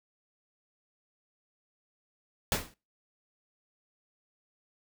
pink noise with exponential decay, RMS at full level -24 dBFS, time 2.52-2.74 s, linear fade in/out 1 ms, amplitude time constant 46 ms, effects noise-tail reverb RT60 0.3 s tail -23 dB re dry

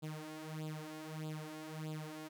sawtooth tone with flanger, 155.56 Hz, D#3, in tune, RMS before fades -45 dBFS, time 0.02-2.29 s, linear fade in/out 20 ms, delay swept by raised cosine 0.25 to 3.65 ms, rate 1.6 Hz, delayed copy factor +0.8, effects none

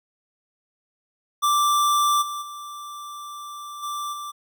square tone with level steps, 1174.7 Hz, D6, in tune, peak -18 / -29 / -35 / -28 / -32 dBFS, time 1.42-4.32 s, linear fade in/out 20 ms, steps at 2.21 / 2.41 / 3.82 / 4.12 s, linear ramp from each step 20 ms, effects none

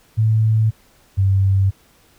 sine tone pair in turn, 110 / 96.9 Hz, A2 / G2, 0 / -20 cents, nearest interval major second, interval 220 cents, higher first, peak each -12 dBFS, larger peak neither, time 0.17-0.71 / 1.17-1.71 s, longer neither, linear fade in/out 20 ms, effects pink hiss -54 dBFS RMS until 2.18 s

